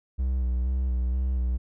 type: tone with vibrato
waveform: triangle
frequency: 63 Hz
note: B1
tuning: 35 cents sharp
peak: -21 dBFS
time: 0.18-1.58 s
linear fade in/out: 20 ms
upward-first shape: square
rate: 2.1 Hz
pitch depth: 35 cents each way
effects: none